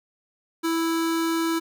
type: tone pair together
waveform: square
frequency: 329.3 / 1318.5 Hz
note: E4 / E6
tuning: -2 / 0 cents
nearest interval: 2 octaves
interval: 2402 cents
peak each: -23 / -33 dBFS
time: 0.63-1.6 s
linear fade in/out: 20 ms
effects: none

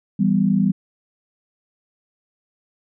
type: chord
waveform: sine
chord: E minor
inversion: none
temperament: equal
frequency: 164.81 / 196 / 246.9 Hz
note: E3 / G3 / B3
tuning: 0 / 0 / 0 cents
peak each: -22 / -16 / -22 dBFS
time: 0.19-0.72 s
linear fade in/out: 10 ms
effects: none

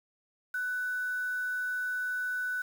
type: tone with quantisation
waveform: sine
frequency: 1493 Hz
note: F#6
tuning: 15 cents sharp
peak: -30 dBFS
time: 0.54-2.62 s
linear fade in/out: 5 ms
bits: 8
effects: none

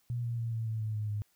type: tone with pitch steps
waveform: sine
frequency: 120.2 / 117.79 / 115.44 / 113.13 / 110.86 / 108.64 / 106.47 / 104.34 Hz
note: B2 / A#2 / A#2 / A2 / A2 / A2 / G#2 / G#2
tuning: -46 / +18 / -16 / +49 / +13 / -22 / +44 / +9 cents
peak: -31 dBFS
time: 0.1-1.22 s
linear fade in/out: 0 ms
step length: 140 ms
effects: white hiss -71 dBFS RMS until 1.35 s

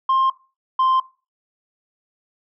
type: tone pair in turn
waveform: sine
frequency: 1059 / 1045 Hz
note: C6 / C6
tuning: +21 / -2 cents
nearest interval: unison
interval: 23 cents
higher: first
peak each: -12 dBFS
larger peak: neither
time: 0.09-0.3 / 0.79-1 s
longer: neither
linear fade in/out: 5 ms
effects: noise-tail reverb RT60 0.3 s tail -19 dB re dry + tanh soft clip ceiling -13 dBFS

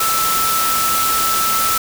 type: tone in noise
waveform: sine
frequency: 1318.5 Hz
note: E6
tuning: in tune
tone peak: -17 dBFS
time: 0-1.78 s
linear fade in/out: 5 ms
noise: white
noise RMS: -19 dBFS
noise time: 0-1.78 s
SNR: -1 dB
effects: none

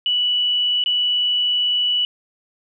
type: tone with dropouts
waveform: sine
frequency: 2954 Hz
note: F#7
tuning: 3 cents flat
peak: -16 dBFS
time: 0.06-2.05 s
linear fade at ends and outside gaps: 1 ms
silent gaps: 0.839-0.86 s
effects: none

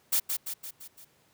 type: noise with echo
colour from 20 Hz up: blue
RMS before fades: -25 dBFS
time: 0.12-0.2 s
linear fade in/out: 10 ms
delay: 170 ms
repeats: 5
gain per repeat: -5 dB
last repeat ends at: 1.05 s
effects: pink hiss -65 dBFS RMS until 1.33 s + high-pass 100 Hz 12 dB/octave

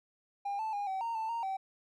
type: tone with pitch steps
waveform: triangle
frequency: 804 / 878 / 814 / 765 / 923 / 886 / 927 / 770 Hz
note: G5 / A5 / G#5 / G5 / A#5 / A5 / A#5 / G5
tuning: +44 / -4 / -35 / -42 / -17 / +12 / -10 / -31 cents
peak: -30 dBFS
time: 0.45-1.57 s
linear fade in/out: 10 ms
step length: 140 ms
effects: tanh soft clip ceiling -27 dBFS

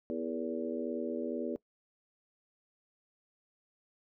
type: harmonic tone with a mistuned harmonic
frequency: 82 Hz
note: E2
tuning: 9 cents flat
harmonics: 3 / 4 / 5 / 6 / 7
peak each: -38 / -39 / -40 / -41 / -41 dBFS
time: 0.1-1.56 s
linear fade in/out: 0 ms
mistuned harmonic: 6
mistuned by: -47 cents
effects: noise-tail reverb RT60 0.1 s tail -21 dB re dry

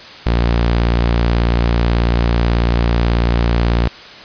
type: tone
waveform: sawtooth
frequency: 58.27 Hz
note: A#1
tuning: in tune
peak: -8 dBFS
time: 0.26-3.88 s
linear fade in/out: 5 ms
effects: white hiss -35 dBFS RMS until 4.24 s + resampled to 11025 Hz

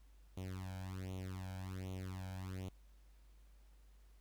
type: tone with flanger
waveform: sawtooth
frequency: 93.6 Hz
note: F#2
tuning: 20 cents sharp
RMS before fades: -45 dBFS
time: 0.37-2.69 s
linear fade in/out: 5 ms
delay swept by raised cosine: 0.3 to 1.3 ms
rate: 1.3 Hz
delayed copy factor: +0.95
effects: added 50 Hz sine -60 dBFS peak until 4.2 s + pink hiss -75 dBFS RMS until 4.2 s

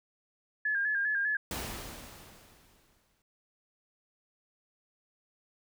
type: tone with vibrato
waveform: sine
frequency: 1661.2 Hz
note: G#6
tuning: in tune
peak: -27 dBFS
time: 0.65-1.37 s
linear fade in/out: 5 ms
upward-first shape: square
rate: 5 Hz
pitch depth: 54 cents each way
type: noise with exponential decay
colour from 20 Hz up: pink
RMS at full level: -35 dBFS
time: 1.51-3.22 s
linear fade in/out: 2 ms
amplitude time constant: 370 ms
effects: none

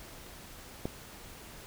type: click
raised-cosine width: 2 ms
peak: -19 dBFS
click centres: 0.855 s
effects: pink hiss -49 dBFS RMS until 1.66 s

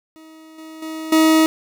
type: tone with level steps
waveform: 40% pulse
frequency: 317.5 Hz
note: D#4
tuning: 35 cents sharp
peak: -40 / -34 / -26 / -10 dBFS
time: 0.16-1.46 s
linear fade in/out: 0 ms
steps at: 0.58 / 0.82 / 1.12 s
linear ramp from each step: 5 ms
effects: none

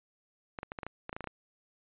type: clicks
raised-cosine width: 0.5 ms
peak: -23 dBFS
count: 12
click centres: 0.588 / 0.631 / 0.719 / 0.788 / 0.832 / 0.866 / 1.094 / 1.129 / 1.165 / 1.207 / 1.242 / 1.273 s
effects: resampled to 8000 Hz

